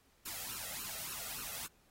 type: noise with flanger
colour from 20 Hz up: white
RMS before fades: -43 dBFS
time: 0.25-1.67 s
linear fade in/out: 10 ms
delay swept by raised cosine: 0.71 to 1.56 ms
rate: 3.5 Hz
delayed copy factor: +0.85
effects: pink hiss -70 dBFS RMS until 1.9 s + AAC 48 kbps